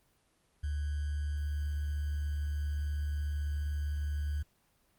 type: tone with sample-and-hold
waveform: sine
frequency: 73.42 Hz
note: D2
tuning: in tune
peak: -31 dBFS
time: 0.63-4.43 s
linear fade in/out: 10 ms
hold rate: 1575 Hz
effects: pink hiss -71 dBFS RMS until 4.98 s + Opus 24 kbps

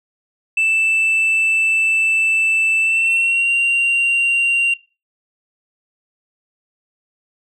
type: tone with pitch glide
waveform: sine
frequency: 2647 to 2764 Hz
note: E7 to F7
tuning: +7 to -19 cents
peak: -11 dBFS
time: 0.57-4.74 s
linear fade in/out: 5 ms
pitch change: +74 cents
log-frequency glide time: 2.8-3.5 s
effects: noise-tail reverb RT60 0.3 s tail -20 dB re dry + tanh soft clip ceiling -12 dBFS

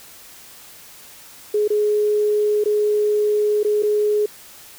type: tone with dropouts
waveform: sine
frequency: 419.7 Hz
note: G#4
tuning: 18 cents sharp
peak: -15 dBFS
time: 1.54-4.26 s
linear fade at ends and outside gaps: 5 ms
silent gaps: 1.678-1.702 / 2.64-2.657 / 3.632-3.647 / 3.825-3.832 s
effects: white hiss -43 dBFS RMS until 4.78 s

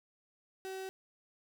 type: tone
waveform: 35% pulse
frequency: 380.5 Hz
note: F#4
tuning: 48 cents sharp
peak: -38 dBFS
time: 0.65-0.89 s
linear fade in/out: 0 ms
effects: none

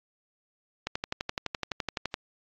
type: click train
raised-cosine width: 0.2 ms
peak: -12 dBFS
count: 16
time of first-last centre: 0.87-2.141 s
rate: 11.8 Hz
effects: low-pass 5000 Hz 12 dB/octave + AAC 32 kbps

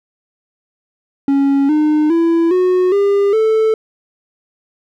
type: tone with pitch steps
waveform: triangle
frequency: 277.2 / 304 / 333.5 / 365.8 / 401.2 / 440 Hz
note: C#4 / D#4 / E4 / F#4 / G4 / A4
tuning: 0 / -40 / +20 / -20 / +40 / 0 cents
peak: -8 dBFS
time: 1.28-3.74 s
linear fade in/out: 2 ms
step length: 410 ms
effects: none

